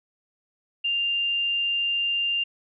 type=tone; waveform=sine; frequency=2794 Hz; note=F7; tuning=in tune; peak=-22 dBFS; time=0.84-2.44 s; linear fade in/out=10 ms; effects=none